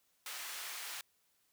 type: high-pass noise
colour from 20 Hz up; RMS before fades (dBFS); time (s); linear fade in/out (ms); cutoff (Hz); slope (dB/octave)
pink; -44; 0.26-1.01; 2; 1300; 12
effects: white hiss -75 dBFS RMS until 1.52 s